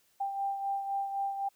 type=beating tone pair; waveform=sine; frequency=790 / 793.9 Hz; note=G5 / G5; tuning=+13 / +22 cents; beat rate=3.9 Hz; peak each=-31 / -40 dBFS; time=0.2-1.49 s; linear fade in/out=10 ms; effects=white hiss -69 dBFS RMS until 1.55 s